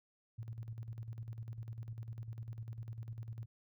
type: tone with tremolo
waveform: sine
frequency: 112.9 Hz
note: A2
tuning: 45 cents sharp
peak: -40 dBFS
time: 0.38-3.46 s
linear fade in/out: 10 ms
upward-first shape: square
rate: 10 Hz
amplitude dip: 60%
effects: none